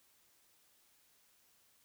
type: silence
effects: white hiss -70 dBFS RMS until 1.84 s